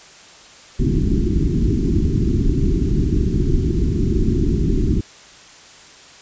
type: low-pass noise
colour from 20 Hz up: pink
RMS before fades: -17 dBFS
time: 0.79-5.01 s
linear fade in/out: 10 ms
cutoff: 390 Hz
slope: 96 dB/octave
effects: white hiss -43 dBFS RMS until 6.21 s + resampled to 16000 Hz